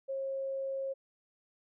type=tone; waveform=sine; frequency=540 Hz; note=C#5; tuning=45 cents flat; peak=-33 dBFS; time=0.08-0.94 s; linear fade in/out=20 ms; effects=none